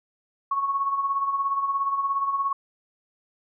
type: tone with tremolo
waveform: sine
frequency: 1105 Hz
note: C#6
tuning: 6 cents flat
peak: -20 dBFS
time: 0.51-2.53 s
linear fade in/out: 5 ms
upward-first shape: sine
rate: 17 Hz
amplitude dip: 55%
effects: none